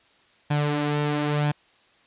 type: tone with flanger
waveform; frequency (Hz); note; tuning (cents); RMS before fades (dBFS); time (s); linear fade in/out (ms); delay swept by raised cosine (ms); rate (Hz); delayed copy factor
sawtooth; 147.6; D3; +9; -24; 0.5-1.52; 10; 1.2 to 4.6; 1; +0.55
effects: white hiss -59 dBFS RMS until 2.06 s + resampled to 8000 Hz